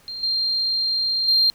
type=tone with level steps; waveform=sine; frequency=4186 Hz; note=C8; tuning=in tune; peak=-29 / -19 / -13 dBFS; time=0.08-1.5 s; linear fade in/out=0 ms; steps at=0.23 / 1.28 s; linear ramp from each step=2 ms; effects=tanh soft clip ceiling -10 dBFS + pink hiss -54 dBFS RMS until 1.54 s